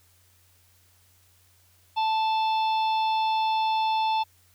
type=harmonic tone with a mistuned harmonic; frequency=880 Hz; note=A5; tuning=in tune; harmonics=1 / 3 / 4 / 5 / 6; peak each=-22 / -36 / -35 / -41 / -47 dBFS; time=1.96-4.24 s; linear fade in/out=20 ms; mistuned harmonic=5; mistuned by=-44 cents; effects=added 90 Hz sine -62 dBFS peak until 4.54 s + white hiss -62 dBFS RMS until 4.54 s